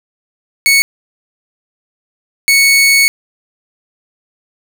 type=tone bursts at uneven times; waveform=sawtooth; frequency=2216 Hz; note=C#7; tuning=1 cent flat; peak=-3 dBFS; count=2; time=0.66-0.82 / 2.48-3.08 s; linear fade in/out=0 ms; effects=none